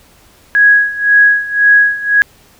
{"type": "tone with tremolo", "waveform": "sine", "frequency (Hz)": 1661.2, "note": "G#6", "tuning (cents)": 0, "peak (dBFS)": -3, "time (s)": [0.55, 2.22], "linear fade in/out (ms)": 0, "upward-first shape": "sine", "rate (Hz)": 1.9, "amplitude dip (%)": 85, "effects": ["pink hiss -46 dBFS RMS until 2.59 s"]}